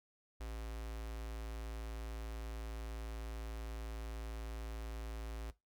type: tone with notch filter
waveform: square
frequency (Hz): 55.6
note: A1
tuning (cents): +19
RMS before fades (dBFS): -44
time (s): 0.4-5.51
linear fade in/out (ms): 10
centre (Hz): 130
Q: 0.73
effects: noise-tail reverb RT60 0.2 s tail -17 dB re dry